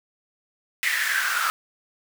pink noise with high-pass filter sweep, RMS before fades -24 dBFS, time 0.83-1.5 s, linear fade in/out 0 ms, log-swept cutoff 2000 to 1300 Hz, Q 8, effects none

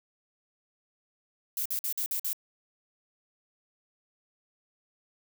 violet noise bursts, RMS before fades -31 dBFS, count 6, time 1.57-2.331 s, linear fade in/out 2 ms, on 86 ms, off 49 ms, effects none

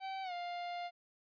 45% pulse tone with pitch glide, 770 to 702 Hz, G5 to F5, -31 to +9 cents, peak -39 dBFS, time 0-0.91 s, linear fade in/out 50 ms, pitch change -160 cents, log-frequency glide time 0.23-0.33 s, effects resampled to 11025 Hz

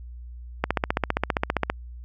click train, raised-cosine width 0.5 ms, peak -6 dBFS, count 17, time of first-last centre 0.64-1.7 s, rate 15.1 Hz, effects added 60 Hz sine -37 dBFS peak until 2.04 s

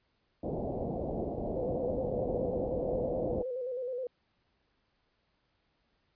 white low-pass noise, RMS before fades -35 dBFS, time 0.43-3.43 s, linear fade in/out 10 ms, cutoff 690 Hz, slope 48 dB/octave
sine tone with vibrato, 504 Hz, B4, 35 cents sharp, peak -33 dBFS, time 1.56-4.07 s, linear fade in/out 2 ms, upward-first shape square, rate 9.5 Hz, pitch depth 55 cents each way
effects pink hiss -75 dBFS RMS until 6.15 s + resampled to 11025 Hz

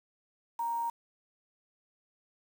sine tone with quantisation, 932.3 Hz, A#5, in tune, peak -30 dBFS, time 0.59-0.9 s, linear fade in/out 5 ms, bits 8, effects none

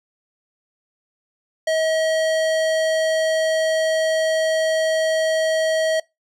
square tone, 638 Hz, D#5, 43 cents sharp, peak -18 dBFS, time 1.67-6 s, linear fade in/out 5 ms, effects noise-tail reverb RT60 0.2 s tail -23 dB re dry + low-pass 8000 Hz 12 dB/octave

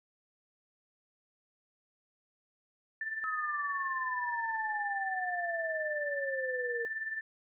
sine tone with tremolo, 1771 Hz, A6, 11 cents sharp, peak -32 dBFS, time 3.01-7.21 s, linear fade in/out 2 ms, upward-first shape sine, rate 19 Hz, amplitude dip 60%
sine exponential sweep, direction down, 1293 to 463.3 Hz, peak -34 dBFS, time 3.24-6.85 s, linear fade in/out 0 ms
effects none

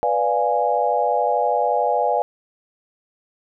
sine chord, B diminished seventh, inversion none, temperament equal, 493.9 / 587.3 / 698.5 / 830.6 Hz, B4 / D5 / F5 / Ab5, 0 / 0 / 0 / 0 cents, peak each -23 / -23 / -22 / -21 dBFS, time 0.03-2.22 s, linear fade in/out 0 ms, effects none

